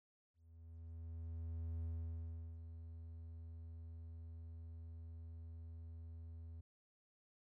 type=tone with ADSR envelope; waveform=triangle; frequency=82.2 Hz; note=E2; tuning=4 cents flat; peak=-38 dBFS; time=0.34-6.61 s; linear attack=1500 ms; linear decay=730 ms; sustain=-9 dB; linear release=6 ms; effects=none